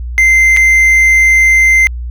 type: tone with dropouts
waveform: triangle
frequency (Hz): 2081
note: C7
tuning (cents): -10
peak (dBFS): -3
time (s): 0.18-1.87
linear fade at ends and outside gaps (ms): 0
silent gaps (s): 0.565-0.571
effects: added 60 Hz sine -18 dBFS peak until 2.1 s